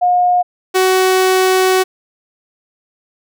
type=tone pair in turn; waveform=sine / sawtooth; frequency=717 / 374.3 Hz; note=F5 / F#4; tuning=+45 / +20 cents; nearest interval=major seventh; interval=1125 cents; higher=first; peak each=-9 / -6 dBFS; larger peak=second; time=0.01-0.43 / 0.74-1.84 s; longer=second; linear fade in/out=20 ms; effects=none